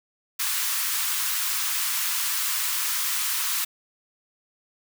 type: high-pass noise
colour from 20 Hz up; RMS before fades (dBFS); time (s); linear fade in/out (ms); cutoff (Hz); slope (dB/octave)
white; -26; 0.39-3.65; 10; 950; 48
effects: none